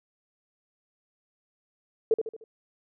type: tone with echo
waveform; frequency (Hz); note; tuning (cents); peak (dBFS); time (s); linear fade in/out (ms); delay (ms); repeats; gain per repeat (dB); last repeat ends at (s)
sine; 444.8; A4; +19; -17; 2.11-2.14; 2; 75; 4; -7; 2.44
effects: none